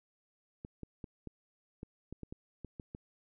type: clicks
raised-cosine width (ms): 3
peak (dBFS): -30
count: 11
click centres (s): 0.649 / 0.833 / 1.042 / 1.273 / 1.831 / 2.126 / 2.233 / 2.325 / 2.647 / 2.798 / 2.949
effects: none